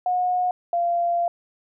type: tone pair in turn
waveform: sine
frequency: 725 / 690.6 Hz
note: F#5 / F5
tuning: -35 / -20 cents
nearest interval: minor second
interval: 85 cents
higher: first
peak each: -19 dBFS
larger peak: neither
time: 0.06-0.51 / 0.73-1.28 s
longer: second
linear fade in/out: 2 ms
effects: none